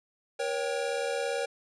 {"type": "chord", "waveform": "square", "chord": "G diminished", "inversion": "first", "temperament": "equal with one note detuned", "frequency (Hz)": [476.8, 554.4, 784], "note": ["Bb4", "Db5", "G5"], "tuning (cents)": [39, 0, 0], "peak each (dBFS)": [-33, -33, -38], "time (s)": [0.39, 1.46], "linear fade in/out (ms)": 10, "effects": ["resampled to 22050 Hz"]}